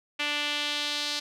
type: tone with band-pass filter sweep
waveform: sawtooth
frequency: 293.7 Hz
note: D4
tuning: in tune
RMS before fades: -30 dBFS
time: 0.19-1.2 s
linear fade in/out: 10 ms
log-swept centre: 2700 to 4300 Hz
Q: 2.4
effects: none